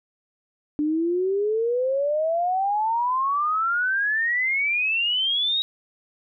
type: exponential sweep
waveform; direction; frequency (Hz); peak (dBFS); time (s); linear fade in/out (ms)
sine; up; 293.7 to 3826; -20; 0.79-5.62; 0
effects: none